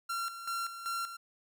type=tone with tremolo; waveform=45% pulse; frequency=1369 Hz; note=F6; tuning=35 cents flat; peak=-33 dBFS; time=0.09-1.17 s; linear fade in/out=10 ms; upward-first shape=square; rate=2.6 Hz; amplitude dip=65%; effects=none